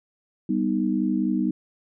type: chord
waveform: sine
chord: G augmented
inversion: none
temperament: equal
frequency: 196 / 246.9 / 311.1 Hz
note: G3 / B3 / D#4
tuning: 0 / 0 / 0 cents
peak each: -25 dBFS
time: 0.49-1.51 s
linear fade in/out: 5 ms
effects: none